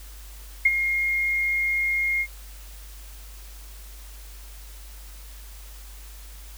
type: tone with ADSR envelope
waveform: sine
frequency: 2138 Hz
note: C7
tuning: 37 cents sharp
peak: -12 dBFS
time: 0.65-2.27 s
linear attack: 7 ms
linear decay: 37 ms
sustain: -9 dB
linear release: 60 ms
effects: added 50 Hz sine -40 dBFS peak until 6.57 s + white hiss -48 dBFS RMS until 6.57 s